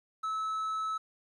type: tone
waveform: triangle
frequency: 1300 Hz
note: E6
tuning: 24 cents flat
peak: -29 dBFS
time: 0.23-0.98 s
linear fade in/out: 10 ms
effects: resampled to 24000 Hz + 11-bit